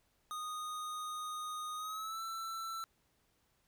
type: tone with pitch glide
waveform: square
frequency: 1238 to 1334.5 Hz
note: D#6 to E6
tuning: -9 to +21 cents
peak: -40 dBFS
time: 0.31-2.84 s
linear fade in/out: 0 ms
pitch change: +130 cents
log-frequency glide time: 1.76-2.22 s
effects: pink hiss -75 dBFS RMS until 3.67 s

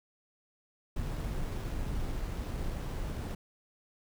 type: noise with sample-and-hold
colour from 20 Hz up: brown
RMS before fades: -35 dBFS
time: 0.96-3.35 s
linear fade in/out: 5 ms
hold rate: 8820 Hz
effects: none

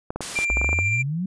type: clicks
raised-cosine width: 1 ms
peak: -14 dBFS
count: 11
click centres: 0.105 / 0.16 / 0.207 / 0.389 / 0.501 / 0.571 / 0.615 / 0.645 / 0.691 / 0.73 / 0.789 s
type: noise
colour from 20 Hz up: white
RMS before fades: -31 dBFS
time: 0.21-0.45 s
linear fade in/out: 5 ms
type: tone with tremolo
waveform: triangle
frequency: 2370 Hz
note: D7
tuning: 15 cents sharp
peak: -18 dBFS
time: 0.35-1.03 s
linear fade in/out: 20 ms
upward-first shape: sine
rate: 14 Hz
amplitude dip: 30%
type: exponential sweep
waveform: sine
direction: up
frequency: 54.7 to 193.8 Hz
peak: -23 dBFS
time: 0.5-1.26 s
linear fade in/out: 5 ms
effects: resampled to 22050 Hz

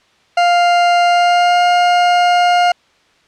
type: tone with pitch glide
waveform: 40% pulse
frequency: 700 to 708.5 Hz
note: F5 to F5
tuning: +4 to +25 cents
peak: -8 dBFS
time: 0.37-2.72 s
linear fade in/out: 5 ms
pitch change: +21 cents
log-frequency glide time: 1.04-1.63 s
effects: white hiss -53 dBFS RMS until 3.27 s + low-pass 4000 Hz 12 dB/octave

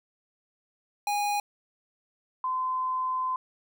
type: tone pair in turn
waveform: square / sine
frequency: 822 / 1027.3 Hz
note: G#5 / C6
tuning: -18 / -32 cents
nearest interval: major third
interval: 386 cents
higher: second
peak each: -26 dBFS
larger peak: neither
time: 1.07-1.4 / 2.44-3.36 s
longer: second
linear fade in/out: 2 ms
effects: none

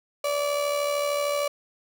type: tone with amplitude modulation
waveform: 35% pulse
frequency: 578 Hz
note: D5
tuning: 28 cents flat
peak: -20 dBFS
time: 0.24-1.48 s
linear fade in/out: 5 ms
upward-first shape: sine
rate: 73.2 Hz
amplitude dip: 45%
effects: none

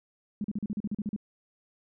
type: tone bursts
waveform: sine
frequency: 207.7 Hz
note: G#3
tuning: in tune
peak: -28 dBFS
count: 11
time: 0.41-1.163 s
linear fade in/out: 2 ms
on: 33 ms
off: 39 ms
effects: none

